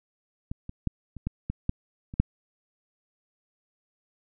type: clicks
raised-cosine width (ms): 5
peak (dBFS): -20 / -24 / -13 / -27 / -16 / -17 / -12 / -26 / -7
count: 9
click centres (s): 0.515 / 0.694 / 0.873 / 1.167 / 1.27 / 1.5 / 1.694 / 2.139 / 2.2
effects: none